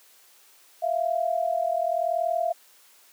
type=tone pair together; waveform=sine; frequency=657.2 / 698 Hz; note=E5 / F5; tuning=-5 / -1 cents; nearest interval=minor second; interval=104 cents; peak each=-25 dBFS; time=0.82-2.53 s; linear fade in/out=10 ms; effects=white hiss -56 dBFS RMS until 3.12 s + high-pass 400 Hz 12 dB/octave